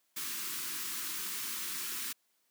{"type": "band-stop noise", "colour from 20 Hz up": "white", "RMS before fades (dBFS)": -38, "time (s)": [0.16, 2.13], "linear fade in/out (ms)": 10, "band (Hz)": [390, 1000], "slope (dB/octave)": 48, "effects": ["white hiss -75 dBFS RMS until 2.5 s", "high-pass 200 Hz 12 dB/octave"]}